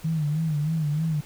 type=tone with vibrato; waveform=sine; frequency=154.5 Hz; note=D#3; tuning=12 cents flat; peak=-22 dBFS; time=0.04-1.21 s; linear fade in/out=10 ms; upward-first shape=sine; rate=3.2 Hz; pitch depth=94 cents each way; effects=pink hiss -48 dBFS RMS until 1.25 s